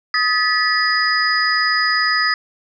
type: tone cluster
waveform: sine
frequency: 1261 / 1734 / 1951 / 4961 Hz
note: D#6 / A6 / B6 / D#8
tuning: +23 / -26 / -22 / -6 cents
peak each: -20 dBFS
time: 0.14-2.34 s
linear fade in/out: 2 ms
effects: none